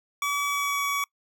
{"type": "tone with pitch glide", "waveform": "25% pulse", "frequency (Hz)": [1142, 1132.1], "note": ["D6", "C#6"], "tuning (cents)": [-49, 36], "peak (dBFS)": -21, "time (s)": [0.22, 1.04], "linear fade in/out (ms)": 2, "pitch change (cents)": -15, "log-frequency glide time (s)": [0.46, 0.82], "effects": ["noise-tail reverb RT60 0.1 s tail -25 dB re dry"]}